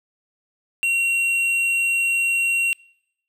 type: tone with tanh clipping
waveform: sine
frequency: 2743 Hz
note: F7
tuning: 32 cents flat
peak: -19 dBFS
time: 0.83-2.73 s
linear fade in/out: 0 ms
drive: 8 dB
effects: noise-tail reverb RT60 0.8 s tail -26 dB re dry